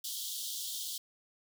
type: high-pass noise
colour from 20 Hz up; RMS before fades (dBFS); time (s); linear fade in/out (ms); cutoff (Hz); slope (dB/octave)
pink; -39; 0.04-0.98; 5; 3100; 96
effects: none